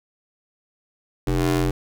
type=ring-modulated tone; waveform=25% pulse; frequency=87.31 Hz; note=F2; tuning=in tune; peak=-12 dBFS; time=1.27-1.71 s; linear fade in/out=5 ms; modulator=217 Hz; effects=none